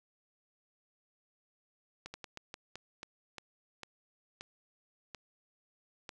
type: slowing click train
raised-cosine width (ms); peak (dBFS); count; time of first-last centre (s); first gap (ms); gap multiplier
0.2; -26; 12; 2.06-6.092; 80; 1.28
effects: none